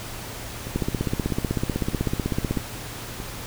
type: two click trains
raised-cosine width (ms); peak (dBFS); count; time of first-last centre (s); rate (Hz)
3; -20 / -10; 5 / 30; 0.67-3.202 / 0.76-2.572; 1.58 / 16
effects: added 114 Hz sine -41 dBFS peak until 3.46 s + pink hiss -36 dBFS RMS until 3.46 s